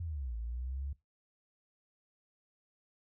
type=linear two-way sweep; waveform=sine; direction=down then up; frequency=88.5 to 55 to 71.4 Hz; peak=-36 dBFS; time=0-0.93 s; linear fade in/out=5 ms; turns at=0.36 s; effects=noise-tail reverb RT60 0.2 s tail -19 dB re dry